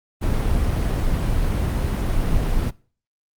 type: noise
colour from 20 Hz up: brown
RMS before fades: -20 dBFS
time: 0.21-2.71 s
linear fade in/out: 20 ms
effects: noise-tail reverb RT60 0.4 s tail -22 dB re dry + Opus 32 kbps